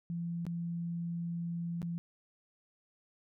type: tone with dropouts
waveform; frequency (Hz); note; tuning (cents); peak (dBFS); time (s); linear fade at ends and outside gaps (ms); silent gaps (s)
sine; 170.1; F3; -45; -34; 0.1-1.98; 0; 0.453-0.466 / 1.818-1.828
effects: none